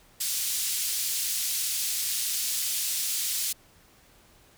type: band-pass noise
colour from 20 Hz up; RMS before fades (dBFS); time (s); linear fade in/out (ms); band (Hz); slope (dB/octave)
white; -29; 0.2-3.53; 10; 3600 to 13000; 12
effects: pink hiss -58 dBFS RMS until 4.57 s